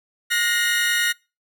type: tone cluster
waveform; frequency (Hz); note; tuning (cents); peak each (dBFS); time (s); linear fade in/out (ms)
30% pulse; 1439 / 1865 / 2092 / 2928; F#6 / A#6 / C7 / F#7; -49 / 0 / -1 / -19; -21 / -18 / -26 / -27; 0.3-1.13; 20
effects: noise-tail reverb RT60 0.3 s tail -26 dB re dry